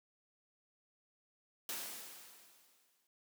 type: noise with exponential decay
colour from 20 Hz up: white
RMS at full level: -40 dBFS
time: 1.69-3.07 s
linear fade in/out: 1 ms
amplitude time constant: 300 ms
effects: high-pass 200 Hz 12 dB/octave